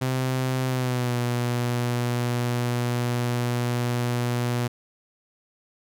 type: tone with pitch glide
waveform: sawtooth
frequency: 129.3 to 121.34 Hz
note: C3 to B2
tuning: -20 to -30 cents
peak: -19 dBFS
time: 0.01-4.68 s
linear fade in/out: 10 ms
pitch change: -110 cents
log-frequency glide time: 0.68-1.16 s
effects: none